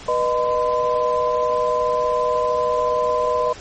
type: tone cluster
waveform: sine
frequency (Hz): 490.3 / 615 / 1017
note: B4 / D#5 / C6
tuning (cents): -13 / -20 / -50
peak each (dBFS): -21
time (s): 0.08-3.53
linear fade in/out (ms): 5
effects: pink hiss -38 dBFS RMS until 3.6 s + MP3 32 kbps